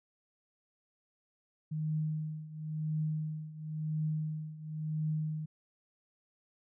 sine tone with tremolo, 155 Hz, D#3, 6 cents flat, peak -29 dBFS, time 1.71-5.46 s, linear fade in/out 10 ms, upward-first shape triangle, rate 0.96 Hz, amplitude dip 85%, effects none

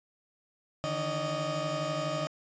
30% pulse tone cluster, 147.4 / 159.6 / 568 / 619 Hz, D3 / D#3 / C#5 / D#5, +7 / +44 / +42 / -9 cents, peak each -34 / -37 / -36 / -30 dBFS, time 0.84-2.27 s, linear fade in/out 0 ms, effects resampled to 16000 Hz

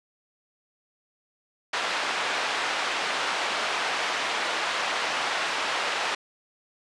pink band-pass noise, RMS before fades -28 dBFS, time 1.73-6.15 s, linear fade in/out 5 ms, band 760 to 3700 Hz, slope 12 dB/octave, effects resampled to 22050 Hz

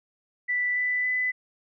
sine tone with pitch steps, 1975.5 / 1989.2 / 2003 Hz, B6 / B6 / B6, 0 / +12 / +24 cents, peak -23 dBFS, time 0.48-1.32 s, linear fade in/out 20 ms, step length 280 ms, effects none

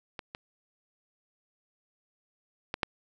clicks, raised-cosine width 0.3 ms, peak -21 / -22 / -15 / -10 dBFS, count 4, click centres 0.192 / 0.349 / 2.741 / 2.832 s, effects none

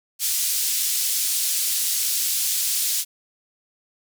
white band-pass noise, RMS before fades -23 dBFS, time 0.19-3.05 s, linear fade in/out 50 ms, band 4100 to 14000 Hz, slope 12 dB/octave, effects none

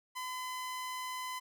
sawtooth tone, 1015 Hz, B5, 47 cents sharp, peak -34 dBFS, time 0.15-1.4 s, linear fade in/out 20 ms, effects none

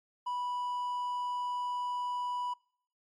triangle tone, 984 Hz, B5, 7 cents flat, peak -30 dBFS, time 0.26-2.54 s, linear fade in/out 10 ms, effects noise-tail reverb RT60 0.6 s tail -25 dB re dry + MP3 48 kbps

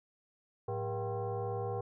sine tone with frequency modulation, 185 Hz, F#3, in tune, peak -33 dBFS, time 0.68-1.81 s, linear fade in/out 5 ms, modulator 294 Hz, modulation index 2.2, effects none

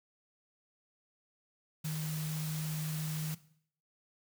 sine tone in noise, 155.56 Hz, D#3, in tune, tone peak -34 dBFS, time 1.84-3.35 s, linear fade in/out 10 ms, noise white, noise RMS -44 dBFS, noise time 1.84-3.35 s, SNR +7 dB, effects noise-tail reverb RT60 0.6 s tail -17 dB re dry

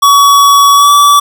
square tone with pitch glide, 1130 to 1151.7 Hz, C#6 to D6, +33 to -34 cents, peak -3 dBFS, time 0.02-1.2 s, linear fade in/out 10 ms, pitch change +33 cents, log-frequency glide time 0.74-0.91 s, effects none

